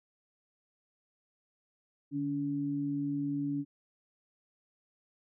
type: tone pair together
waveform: sine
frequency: 146.83 / 284 Hz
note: D3 / C#4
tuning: 0 / +42 cents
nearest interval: major seventh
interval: 1142 cents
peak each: -38 / -31 dBFS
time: 2.11-3.65 s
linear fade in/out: 50 ms
effects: none